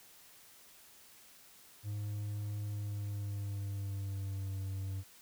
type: tone with pitch glide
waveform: triangle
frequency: 103.83 to 96.32 Hz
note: G#2 to G2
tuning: 0 to -30 cents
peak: -34 dBFS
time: 1.83-5.04 s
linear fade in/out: 50 ms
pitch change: -130 cents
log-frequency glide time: 2.64-4.61 s
effects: white hiss -59 dBFS RMS until 5.21 s